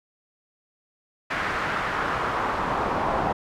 brown noise with band-pass filter sweep, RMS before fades -26 dBFS, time 1.3-3.33 s, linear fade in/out 10 ms, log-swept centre 1700 to 860 Hz, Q 1.8, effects none

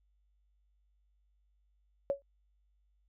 sine tone with exponential decay, 558 Hz, C#5, 11 cents sharp, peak -24 dBFS, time 2.1-2.22 s, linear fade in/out 0 ms, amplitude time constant 24 ms, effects added 50 Hz sine -69 dBFS peak until 3.08 s

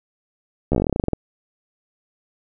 slowing click train, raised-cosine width 2 ms, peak -6 dBFS, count 16, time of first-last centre 0.72-1.133 s, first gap 13 ms, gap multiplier 1.1, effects none

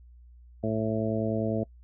harmonic tone, 110 Hz, A2, in tune, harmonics 1 / 2 / 3 / 4 / 5 / 6, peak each -32 / -30 / -34 / -34 / -34 / -33 dBFS, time 0.63-1.64 s, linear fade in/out 10 ms, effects noise-tail reverb RT60 0.1 s tail -26 dB re dry + added 60 Hz sine -49 dBFS peak until 1.83 s

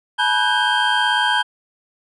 triangle tone cluster, 857 / 973 / 1510 / 1608 / 3177 Hz, A5 / B5 / F#6 / G6 / G7, -46 / -26 / +35 / +44 / +23 cents, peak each -20 dBFS, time 0.18-1.43 s, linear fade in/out 20 ms, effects resampled to 24000 Hz

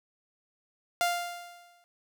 sawtooth tone with exponential decay, 698.5 Hz, F5, in tune, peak -19 dBFS, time 1.01-1.84 s, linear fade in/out 0 ms, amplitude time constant 180 ms, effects none

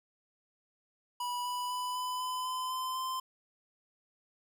square tone with pitch steps, 979 / 986.9 / 995 / 1003 / 1011.2 / 1019.4 / 1027.7 / 1036 Hz, B5 / B5 / B5 / B5 / B5 / C6 / C6 / C6, -15 / -2 / +13 / +26 / +41 / -45 / -31 / -17 cents, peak -34 dBFS, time 1.2-3.2 s, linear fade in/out 5 ms, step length 250 ms, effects none

